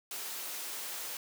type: high-pass noise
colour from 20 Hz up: white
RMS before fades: -40 dBFS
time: 0.11-1.17 s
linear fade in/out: 2 ms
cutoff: 340 Hz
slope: 12 dB/octave
effects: none